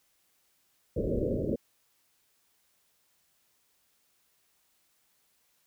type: low-pass noise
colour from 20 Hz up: white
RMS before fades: -30 dBFS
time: 0.96-1.56 s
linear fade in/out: 5 ms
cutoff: 570 Hz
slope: 96 dB/octave
effects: white hiss -71 dBFS RMS until 5.66 s